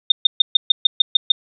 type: tone bursts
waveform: sine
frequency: 3641 Hz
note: A#7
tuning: 41 cents flat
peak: -6 dBFS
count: 9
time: 0.1-1.32 s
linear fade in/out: 5 ms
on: 20 ms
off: 130 ms
effects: none